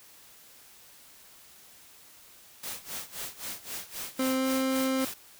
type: noise with tremolo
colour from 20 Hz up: white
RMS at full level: -36 dBFS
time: 2.63-5.14 s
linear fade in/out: 5 ms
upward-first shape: sine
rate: 3.8 Hz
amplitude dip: 90%
type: tone with pitch glide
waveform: 30% pulse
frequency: 261.6 to 263.6 Hz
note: C4 to C4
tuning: 0 to +13 cents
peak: -23 dBFS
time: 4.19-5.05 s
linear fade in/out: 5 ms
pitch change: +13 cents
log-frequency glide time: 4.37-4.47 s
effects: white hiss -54 dBFS RMS until 5.39 s